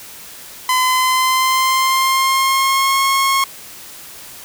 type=tone with pitch glide; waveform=sawtooth; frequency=1019 to 1085.8 Hz; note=C6 to C#6; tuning=-46 to -36 cents; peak=-9 dBFS; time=0.69-3.44 s; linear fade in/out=2 ms; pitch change=+110 cents; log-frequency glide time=0.8-3.01 s; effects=white hiss -36 dBFS RMS until 4.44 s